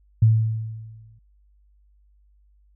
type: tone with exponential decay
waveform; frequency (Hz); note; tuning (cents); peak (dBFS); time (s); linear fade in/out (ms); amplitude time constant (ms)
sine; 110.9; A2; +14; -10; 0.22-1.19; 5; 210
effects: added 50 Hz sine -55 dBFS peak until 2.75 s